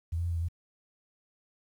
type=tone with pitch steps; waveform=sine; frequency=82.6 / 85.4 / 86.3 / 84.5 / 83 / 85.9 Hz; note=E2 / F2 / F2 / E2 / E2 / F2; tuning=+4 / -38 / -20 / +43 / +12 / -28 cents; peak=-28 dBFS; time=0.12-0.486 s; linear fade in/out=10 ms; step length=61 ms; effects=10-bit